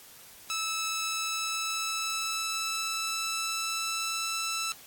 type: tone with pitch glide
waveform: 10% pulse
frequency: 1308 to 1324.7 Hz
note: E6 to E6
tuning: -14 to +8 cents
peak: -21 dBFS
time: 0.5-4.72 s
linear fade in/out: 0 ms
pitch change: +22 cents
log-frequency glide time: 0.93-4.31 s
effects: white hiss -51 dBFS RMS until 4.86 s + AAC 64 kbps